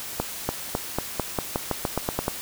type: accelerating click train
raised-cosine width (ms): 1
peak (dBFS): -9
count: 13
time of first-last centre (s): 0.2-2.281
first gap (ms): 290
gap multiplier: 0.9
effects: white hiss -35 dBFS RMS until 2.41 s